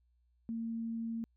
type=tone; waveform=sine; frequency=228.1 Hz; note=A#3; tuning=37 cents flat; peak=-35 dBFS; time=0.49-1.24 s; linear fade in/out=0 ms; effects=added 60 Hz sine -69 dBFS peak until 1.36 s